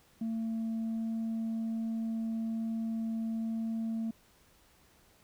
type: tone with tanh clipping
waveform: sine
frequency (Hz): 225.1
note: A3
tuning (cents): +40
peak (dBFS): -32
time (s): 0.21-4.11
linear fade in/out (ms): 5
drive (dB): 1
effects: pink hiss -64 dBFS RMS until 5.23 s